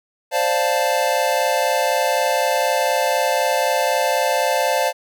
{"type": "chord", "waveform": "square", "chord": "D minor seventh", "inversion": "third", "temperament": "equal", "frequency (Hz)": [523.3, 587.3, 698.5, 880], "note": ["C5", "D5", "F5", "A5"], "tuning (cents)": [0, 0, 0, 0], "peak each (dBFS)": -23, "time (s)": [0.31, 4.93], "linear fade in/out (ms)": 50, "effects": []}